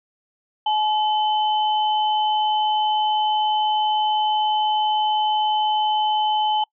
sine tone pair together, 854 / 3043 Hz, G#5 / F#7, +48 / +48 cents, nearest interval octave + minor seventh, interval 2200 cents, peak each -18 / -26 dBFS, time 0.66-6.64 s, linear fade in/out 5 ms, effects noise-tail reverb RT60 0.1 s tail -26 dB re dry

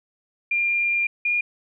sine tone pair in turn, 2397 / 2423 Hz, D7 / D#7, +35 / -47 cents, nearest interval unison, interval 18 cents, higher second, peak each -19 dBFS, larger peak neither, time 0.51-1.07 / 1.25-1.41 s, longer first, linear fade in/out 5 ms, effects none

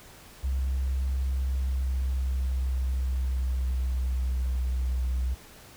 sine tone with pitch glide, 65.9 to 63 Hz, C2 to B1, +13 to +35 cents, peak -23 dBFS, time 0.43-5.35 s, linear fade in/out 20 ms, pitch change -78 cents, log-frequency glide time 1.25-4.67 s, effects tanh soft clip ceiling -22 dBFS + pink hiss -50 dBFS RMS until 5.76 s

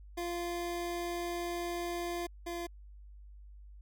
25% pulse tone pair in turn, 346.7 / 344.1 Hz, F4 / F4, -13 / -26 cents, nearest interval unison, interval 13 cents, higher first, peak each -31 / -33 dBFS, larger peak first, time 0.17-2.27 / 2.46-2.67 s, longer first, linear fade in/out 10 ms, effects added 50 Hz sine -49 dBFS peak until 3.81 s

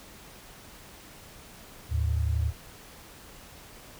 sine tone pair together, 75.9 / 107.34 Hz, D#2 / A2, -42 / -42 cents, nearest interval tritone, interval 600 cents, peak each -25 / -29 dBFS, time 1.89-2.53 s, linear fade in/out 50 ms, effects pink hiss -49 dBFS RMS until 3.99 s

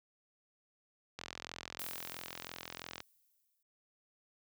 click train, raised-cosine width 0.2 ms, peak -24 dBFS, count 79, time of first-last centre 1.19-3.004 s, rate 43 Hz
violet noise with exponential decay, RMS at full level -42 dBFS, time 1.79-3.63 s, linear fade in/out 5 ms, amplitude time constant 400 ms
effects high-pass 60 Hz 12 dB/octave

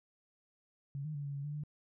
sine tone with pitch steps, 139.9 / 153.6 / 143.7 / 141.5 / 140.4 / 147.2 / 149.1 Hz, C#3 / D#3 / D3 / C#3 / C#3 / D3 / D3, +16 / -22 / -37 / +36 / +22 / +4 / +27 cents, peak -37 dBFS, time 0.95-1.636 s, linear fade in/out 0 ms, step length 98 ms, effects none

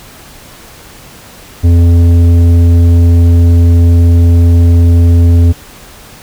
sine tone with tanh clipping, 85.4 Hz, F2, 38 cents flat, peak -4 dBFS, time 1.63-5.53 s, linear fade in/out 20 ms, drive 10 dB, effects pink hiss -34 dBFS RMS until 6.22 s

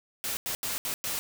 white noise bursts at uneven times, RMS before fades -32 dBFS, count 5, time 0.24-0.37 / 0.46-0.55 / 0.63-0.78 / 0.85-0.94 / 1.04-1.19 s, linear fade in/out 0 ms, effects none

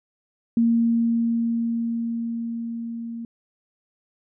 sine tone with level ramp, 231.6 Hz, A#3, 11 cents flat, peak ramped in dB -15 to -30 dBFS, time 0.57-3.25 s, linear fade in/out 2 ms, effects none

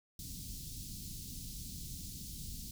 pink band-stop noise, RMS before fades -45 dBFS, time 0.19-2.71 s, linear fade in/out 2 ms, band 230 to 4200 Hz, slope 24 dB/octave, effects none

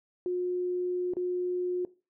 sine tone with dropouts, 359.7 Hz, F#4, 49 cents flat, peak -27 dBFS, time 0.26-1.85 s, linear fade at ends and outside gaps 1 ms, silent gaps 1.136-1.168 s, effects noise-tail reverb RT60 0.3 s tail -18 dB re dry

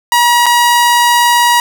sawtooth tone with dropouts, 958 Hz, A#5, 47 cents sharp, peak -3 dBFS, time 0.12-1.6 s, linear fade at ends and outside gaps 1 ms, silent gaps 0.459-0.464 s, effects none

